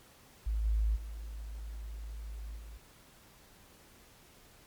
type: tone with level steps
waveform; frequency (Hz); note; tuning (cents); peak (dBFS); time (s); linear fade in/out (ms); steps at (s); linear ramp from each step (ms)
sine; 53.8; A1; -38; -29 / -26 / -39 / -44; 0.46-2.78; 10; 0.64 / 0.95 / 2.56; 20
effects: pink hiss -59 dBFS RMS until 4.66 s + MP3 96 kbps